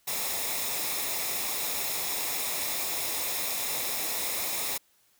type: noise with comb filter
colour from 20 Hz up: white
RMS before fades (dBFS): -31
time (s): 0.07-4.78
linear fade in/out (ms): 10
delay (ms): 0.66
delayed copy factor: -0.55
effects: white hiss -66 dBFS RMS until 5.19 s